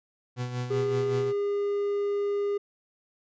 40% pulse tone with tremolo, 123.9 Hz, B2, 6 cents sharp, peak -27 dBFS, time 0.36-1.33 s, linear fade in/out 50 ms, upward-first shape sine, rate 5.3 Hz, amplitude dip 55%
triangle tone, 406.1 Hz, G#4, 39 cents flat, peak -23 dBFS, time 0.7-2.58 s, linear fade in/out 10 ms
effects resampled to 16000 Hz

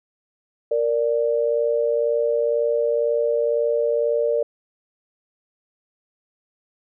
sine tone pair together, 465.3 / 587.3 Hz, A#4 / D5, -3 / 0 cents, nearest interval major third, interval 403 cents, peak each -20 / -21 dBFS, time 0.71-4.43 s, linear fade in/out 5 ms, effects none

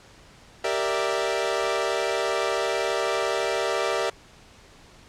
sawtooth chord, E half-diminished seventh, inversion first, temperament equal, 392 / 466.2 / 587.3 / 659.3 Hz, G4 / Bb4 / D5 / E5, 0 / 0 / 0 / 0 cents, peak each -25 dBFS, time 0.64-4.1 s, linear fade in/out 5 ms, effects pink hiss -51 dBFS RMS until 5.08 s + low-pass 7000 Hz 12 dB/octave

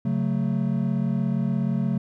triangle chord, F# minor, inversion second, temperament just, 138.75 / 185 / 222 Hz, C#3 / F#3 / A3, +2 / 0 / +16 cents, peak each -24 dBFS, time 0.05-1.98 s, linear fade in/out 5 ms, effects none

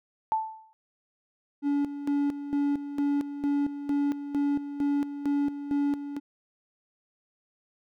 sine tone with exponential decay, 880 Hz, A5, in tune, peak -20 dBFS, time 0.32-0.73 s, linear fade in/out 0 ms, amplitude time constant 88 ms
triangle tone with tremolo, 285.5 Hz, D4, 49 cents flat, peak -21 dBFS, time 1.62-6.2 s, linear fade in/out 50 ms, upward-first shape square, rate 2.2 Hz, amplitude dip 70%
effects none

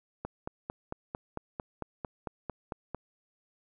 click train, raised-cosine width 1 ms, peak -21 dBFS, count 13, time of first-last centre 0.25-2.947 s, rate 4.45 Hz, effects none

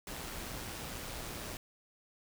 pink noise with amplitude modulation, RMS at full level -41 dBFS, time 0.07-1.57 s, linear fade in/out 2 ms, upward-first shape sine, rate 119 Hz, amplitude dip 35%, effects none

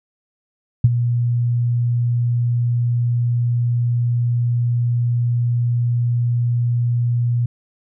sine tone with ADSR envelope, 120 Hz, B2, 49 cents flat, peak -5 dBFS, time 0.84-7.46 s, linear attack 5 ms, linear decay 36 ms, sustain -10 dB, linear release 4 ms, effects none

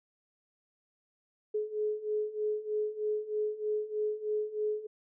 sine beating tone pair, 423 / 426.2 Hz, G#4 / G#4, +32 / +45 cents, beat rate 3.2 Hz, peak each -35 / -32 dBFS, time 1.54-4.87 s, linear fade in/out 10 ms, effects none

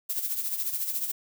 violet noise with tremolo, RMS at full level -28 dBFS, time 0.09-1.12 s, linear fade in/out 10 ms, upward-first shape sine, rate 14 Hz, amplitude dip 60%, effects none

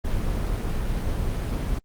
brown noise, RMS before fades -25 dBFS, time 0.04-1.79 s, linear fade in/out 10 ms, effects Opus 24 kbps

